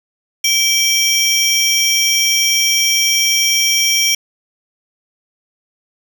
square tone cluster, 2309 / 3192 / 5540 / 5780 Hz, D7 / G7 / F8 / F#8, -30 / +31 / -15 / -41 cents, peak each -18 dBFS, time 0.44-4.15 s, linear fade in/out 5 ms, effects none

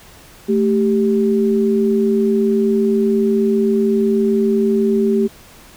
sine tone pair together, 220 / 392 Hz, A3 / G4, 0 / 0 cents, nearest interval minor seventh, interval 1000 cents, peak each -15 dBFS, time 0.48-5.28 s, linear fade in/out 20 ms, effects pink hiss -43 dBFS RMS until 5.76 s

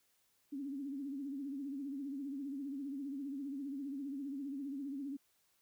sine tone with vibrato, 277.2 Hz, C#4, in tune, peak -39 dBFS, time 0.52-5.17 s, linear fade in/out 10 ms, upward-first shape sine, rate 15 Hz, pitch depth 89 cents each way, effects white hiss -75 dBFS RMS until 5.61 s

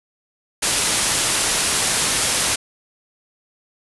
white low-pass noise, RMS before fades -20 dBFS, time 0.62-2.56 s, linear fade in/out 10 ms, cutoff 11000 Hz, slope 96 dB/octave, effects none

